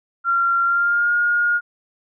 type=tone with pitch glide; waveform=sine; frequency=1377 to 1427.2 Hz; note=F6 to F6; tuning=-25 to +37 cents; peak=-15 dBFS; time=0.24-1.61 s; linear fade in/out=50 ms; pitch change=+62 cents; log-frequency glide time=0.64-1.13 s; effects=none